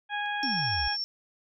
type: harmonic tone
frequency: 826 Hz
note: G#5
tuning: 10 cents flat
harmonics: 1 / 2 / 3 / 4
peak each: -32 / -32 / -39 / -39 dBFS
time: 0.09-0.97 s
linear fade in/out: 50 ms
type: click train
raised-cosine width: 0.2 ms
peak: -38 dBFS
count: 4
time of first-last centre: 0.26-0.93 s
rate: 4.48 Hz
type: tone with tremolo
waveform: sine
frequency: 5440 Hz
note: F8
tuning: 46 cents flat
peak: -28 dBFS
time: 0.43-1.04 s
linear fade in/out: 0 ms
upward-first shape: triangle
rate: 14 Hz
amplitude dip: 25%
type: exponential sweep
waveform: sine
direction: down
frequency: 293.7 to 57.3 Hz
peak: -32 dBFS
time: 0.43-0.88 s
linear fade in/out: 5 ms
effects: none